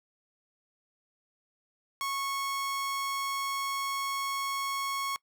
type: tone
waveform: sawtooth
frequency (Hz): 1100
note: C#6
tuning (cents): -14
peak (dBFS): -27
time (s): 2.01-5.16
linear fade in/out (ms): 0
effects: noise-tail reverb RT60 0.1 s tail -23 dB re dry